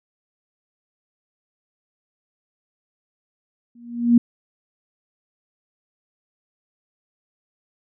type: tone with exponential growth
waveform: sine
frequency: 237.4 Hz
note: A#3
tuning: 32 cents sharp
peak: -7 dBFS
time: 3.75-4.18 s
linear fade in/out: 5 ms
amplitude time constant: 93 ms
effects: none